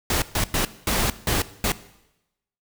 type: noise bursts at uneven times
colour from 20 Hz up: pink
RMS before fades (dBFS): -22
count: 6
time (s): 0.1-0.22 / 0.35-0.44 / 0.54-0.65 / 0.87-1.1 / 1.27-1.42 / 1.64-1.72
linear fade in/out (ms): 2
effects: noise-tail reverb RT60 0.9 s tail -17 dB re dry